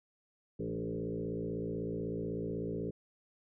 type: tone with frequency modulation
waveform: sine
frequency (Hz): 293.7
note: D4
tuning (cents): 0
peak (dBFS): -34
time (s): 0.59-2.91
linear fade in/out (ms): 10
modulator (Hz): 56.1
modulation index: 3.3
effects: none

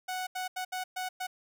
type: tone bursts at uneven times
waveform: sawtooth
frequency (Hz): 740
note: F#5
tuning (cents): 0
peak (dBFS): -29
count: 6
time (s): 0.08-0.27 / 0.35-0.48 / 0.56-0.65 / 0.72-0.84 / 0.96-1.09 / 1.2-1.27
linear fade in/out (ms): 10
effects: none

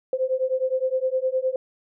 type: beating tone pair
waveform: sine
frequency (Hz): 514 / 523.7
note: C5 / C5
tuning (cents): -31 / +1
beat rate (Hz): 9.7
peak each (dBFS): -24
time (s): 0.13-1.56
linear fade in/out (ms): 2
effects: none

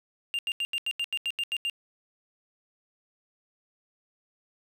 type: tone bursts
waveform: triangle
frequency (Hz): 2796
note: F7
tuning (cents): +1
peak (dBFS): -25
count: 11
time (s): 0.34-1.698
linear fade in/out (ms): 0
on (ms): 48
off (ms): 83
effects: none

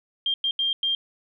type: tone bursts at uneven times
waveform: sine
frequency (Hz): 3194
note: G7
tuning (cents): +32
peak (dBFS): -21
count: 4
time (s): 0.26-0.34 / 0.44-0.51 / 0.59-0.73 / 0.83-0.95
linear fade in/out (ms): 2
effects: none

